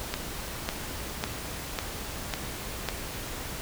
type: click train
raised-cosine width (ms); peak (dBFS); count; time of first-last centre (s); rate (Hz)
0.2; -11; 6; 0.14-2.887; 1.82
effects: added 60 Hz sine -46 dBFS peak until 3.61 s + pink hiss -37 dBFS RMS until 3.61 s